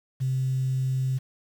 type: tone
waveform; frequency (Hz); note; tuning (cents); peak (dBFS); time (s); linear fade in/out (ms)
sine; 130.81; C3; 0; -22; 0.2-1.19; 20
effects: tanh soft clip ceiling -18 dBFS + 8-bit